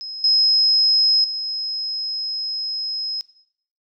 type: tone with level steps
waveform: sine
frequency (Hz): 5120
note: D#8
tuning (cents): +49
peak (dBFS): -29 / -13 / -23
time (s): 0.01-3.21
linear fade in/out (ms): 0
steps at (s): 0.24 / 1.24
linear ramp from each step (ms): 2
effects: noise-tail reverb RT60 0.7 s tail -18 dB re dry